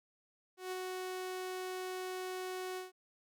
sawtooth tone with ADSR envelope, 370 Hz, F#4, in tune, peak -33 dBFS, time 0.57-2.92 s, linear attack 150 ms, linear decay 19 ms, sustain -2 dB, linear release 150 ms, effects none

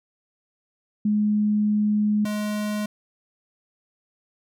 sine / square tone pair in turn, 210 / 210 Hz, G#3 / G#3, +19 / +19 cents, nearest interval unison, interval 0 cents, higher neither, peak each -18 / -25 dBFS, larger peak first, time 1.05-2.25 / 2.25-2.86 s, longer first, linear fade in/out 5 ms, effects none

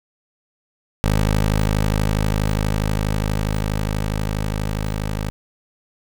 15% pulse tone with level ramp, 52.3 Hz, G#1, 13 cents sharp, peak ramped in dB -9 to -16 dBFS, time 1.04-5.3 s, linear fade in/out 0 ms, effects 8-bit

